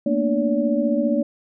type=tone cluster; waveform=sine; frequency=226.1 / 241.1 / 296.4 / 571 Hz; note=A3 / B3 / D4 / D5; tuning=+47 / -41 / +16 / -49 cents; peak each=-23 dBFS; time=0.06-1.23 s; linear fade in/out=5 ms; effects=none